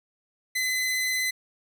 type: tone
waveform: sawtooth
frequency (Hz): 2027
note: B6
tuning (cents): +45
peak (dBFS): -21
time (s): 0.55-1.31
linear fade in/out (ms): 10
effects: none